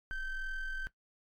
triangle ring-modulated tone, 784 Hz, G5, in tune, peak -30 dBFS, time 0.11-0.87 s, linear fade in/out 0 ms, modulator 763 Hz, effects noise-tail reverb RT60 0.1 s tail -17 dB re dry + MP3 96 kbps

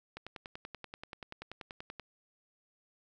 click train, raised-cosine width 0.3 ms, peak -27 dBFS, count 20, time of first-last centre 0.17-1.997 s, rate 10.4 Hz, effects none

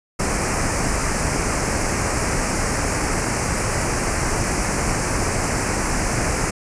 pink band-stop noise, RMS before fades -21 dBFS, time 0.19-6.51 s, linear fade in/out 10 ms, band 2500 to 5000 Hz, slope 48 dB/octave, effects resampled to 22050 Hz

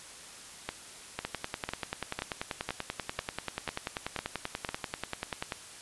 two click trains, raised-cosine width 0.3 ms, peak -16 / -16 dBFS, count 9 / 45, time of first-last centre 0.69-4.69 / 1.25-5.522 s, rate 2 / 10.3 Hz, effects white hiss -48 dBFS RMS until 5.81 s + resampled to 24000 Hz

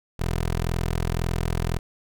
15% pulse tone, 41.91 Hz, E1, 29 cents sharp, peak -17 dBFS, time 0.19-1.79 s, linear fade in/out 10 ms, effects none

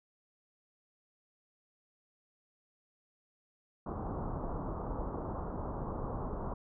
pink low-pass noise, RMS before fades -38 dBFS, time 3.86-6.54 s, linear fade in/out 5 ms, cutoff 1200 Hz, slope 48 dB/octave, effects none

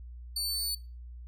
sawtooth tone, 4501 Hz, C#8, 26 cents sharp, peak -27 dBFS, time 0.36-0.75 s, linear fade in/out 5 ms, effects noise-tail reverb RT60 0.3 s tail -21 dB re dry + added 60 Hz sine -42 dBFS peak until 1.27 s

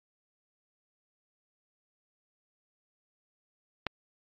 click, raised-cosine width 0.3 ms, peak -13 dBFS, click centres 3.867 s, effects low-pass 5000 Hz 12 dB/octave + AAC 32 kbps

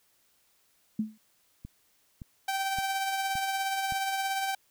sine tone with exponential decay, 216.6 Hz, A3, 27 cents flat, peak -23 dBFS, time 0.99-1.18 s, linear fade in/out 5 ms, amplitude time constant 41 ms
click train, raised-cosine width 5 ms, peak -29 dBFS, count 5, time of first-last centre 1.65-3.923 s, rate 1.76 Hz
sawtooth tone with tremolo, 777 Hz, G5, 16 cents flat, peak -23 dBFS, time 2.48-4.55 s, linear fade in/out 5 ms, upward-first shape triangle, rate 17 Hz, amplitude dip 40%
effects white hiss -68 dBFS RMS until 4.7 s

